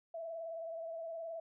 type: tone with vibrato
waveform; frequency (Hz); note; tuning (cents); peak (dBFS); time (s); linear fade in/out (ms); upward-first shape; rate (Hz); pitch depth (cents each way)
sine; 659.3; E5; 0; -40; 0.14-1.4; 5; triangle; 19; 46
effects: none